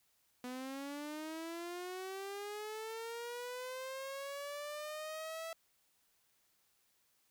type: linear sweep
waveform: sawtooth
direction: up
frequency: 246.9 to 659.3 Hz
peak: -38 dBFS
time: 0.44-5.53 s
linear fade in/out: 2 ms
effects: white hiss -75 dBFS RMS until 7.3 s